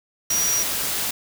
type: tone in noise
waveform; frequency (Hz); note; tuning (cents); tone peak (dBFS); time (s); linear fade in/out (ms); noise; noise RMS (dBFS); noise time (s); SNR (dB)
sine; 5770; F#8; -44; -20; 0.3-0.63; 5; white; -25; 0.3-1.11; +2
effects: none